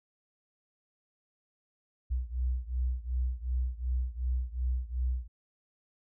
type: beating tone pair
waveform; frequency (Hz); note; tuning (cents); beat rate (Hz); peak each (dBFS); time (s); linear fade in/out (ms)
sine; 61.4 / 64.1; B1 / C2; -9 / -35; 2.7; -31 / -33; 2.1-5.28; 20
effects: none